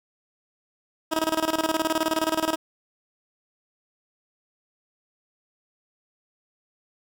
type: tone with tremolo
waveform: 15% pulse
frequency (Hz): 319.3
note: D#4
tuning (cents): +45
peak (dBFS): -14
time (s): 1.11-2.56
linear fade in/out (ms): 20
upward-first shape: square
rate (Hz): 19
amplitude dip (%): 80
effects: none